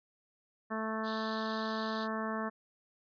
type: harmonic tone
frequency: 220 Hz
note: A3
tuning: in tune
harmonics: 1 / 2 / 3 / 4 / 5 / 6 / 7 / 8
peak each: -37 / -42 / -41 / -45 / -40 / -44 / -47 / -44 dBFS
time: 0.7-2.5 s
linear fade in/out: 20 ms
type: band-pass noise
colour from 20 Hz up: white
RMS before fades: -47 dBFS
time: 1.03-2.08 s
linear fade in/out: 50 ms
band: 3500 to 4600 Hz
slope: 48 dB/octave
effects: resampled to 11025 Hz